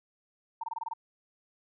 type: tone bursts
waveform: sine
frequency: 912 Hz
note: A#5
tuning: 38 cents flat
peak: -32 dBFS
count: 7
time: 0.61-0.936 s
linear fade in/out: 5 ms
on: 26 ms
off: 24 ms
effects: none